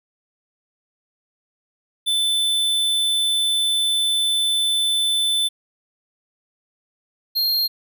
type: tone pair in turn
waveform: square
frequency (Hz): 3520 / 4215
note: A7 / C8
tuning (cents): 0 / +12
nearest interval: minor third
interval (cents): 312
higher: second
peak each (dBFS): -18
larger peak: neither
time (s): 2.06-5.49 / 7.35-7.68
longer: first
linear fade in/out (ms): 20
effects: none